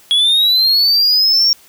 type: linear sweep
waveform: triangle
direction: up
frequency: 3322 to 5570 Hz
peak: -8 dBFS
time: 0.11-1.53 s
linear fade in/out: 0 ms
effects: white hiss -46 dBFS RMS until 1.68 s